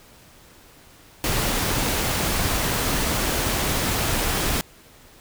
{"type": "noise", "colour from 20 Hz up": "pink", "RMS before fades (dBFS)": -23, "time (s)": [1.24, 4.61], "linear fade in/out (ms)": 0, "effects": ["pink hiss -50 dBFS RMS until 5.2 s"]}